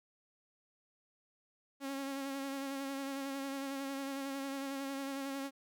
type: tone with vibrato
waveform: sawtooth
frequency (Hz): 273.9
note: C#4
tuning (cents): -21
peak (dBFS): -34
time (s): 1.8-5.51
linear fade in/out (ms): 50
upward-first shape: sine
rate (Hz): 11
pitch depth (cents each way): 28
effects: none